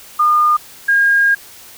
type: tone pair in turn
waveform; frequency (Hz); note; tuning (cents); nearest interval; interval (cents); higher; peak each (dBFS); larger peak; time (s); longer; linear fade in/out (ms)
sine; 1215 / 1621.8; D#6 / G#6; -42 / -42; perfect fourth; 500; second; -9; neither; 0.19-0.57 / 0.88-1.35; second; 10
effects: white hiss -39 dBFS RMS until 1.77 s